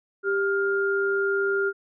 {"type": "tone pair together", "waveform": "sine", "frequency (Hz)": [394.5, 1408], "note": ["G4", "F6"], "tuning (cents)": [11, 14], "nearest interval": "octave + minor seventh", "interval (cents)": 2203, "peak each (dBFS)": [-23, -25], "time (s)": [0.23, 1.73], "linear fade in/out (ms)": 50, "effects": []}